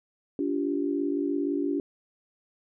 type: tone cluster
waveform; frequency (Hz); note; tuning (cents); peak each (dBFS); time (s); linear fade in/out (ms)
sine; 286.7 / 344.1 / 390.3; D4 / F4 / G4; -42 / -26 / -8; -27 / -31 / -32; 0.39-1.8; 2
effects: none